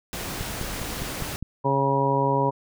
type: noise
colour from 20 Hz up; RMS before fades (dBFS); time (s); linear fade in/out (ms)
pink; -32; 0.13-1.36; 0
type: click train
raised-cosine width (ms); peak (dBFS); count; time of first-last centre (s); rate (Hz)
5; -19; 6; 0.41-1.426; 4.92
type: harmonic tone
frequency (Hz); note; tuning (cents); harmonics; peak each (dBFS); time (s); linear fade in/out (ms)
137.6; C#3; -12; 1 / 2 / 3 / 4 / 5 / 6 / 7; -26 / -29 / -27 / -27 / -35 / -33 / -23; 1.64-2.51; 20
effects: none